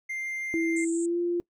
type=tone; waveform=triangle; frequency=2098 Hz; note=C7; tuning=4 cents sharp; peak=-29 dBFS; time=0.09-0.85 s; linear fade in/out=10 ms
type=tone with pitch glide; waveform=sine; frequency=330 to 347.4 Hz; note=E4 to F4; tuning=+2 to -9 cents; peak=-24 dBFS; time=0.54-1.4 s; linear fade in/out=0 ms; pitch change=+89 cents; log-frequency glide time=0.9-1.19 s
type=band-pass noise; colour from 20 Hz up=pink; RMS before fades=-40 dBFS; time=0.76-1.06 s; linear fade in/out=5 ms; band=7300 to 8400 Hz; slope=96 dB/octave
effects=noise-tail reverb RT60 0.1 s tail -23 dB re dry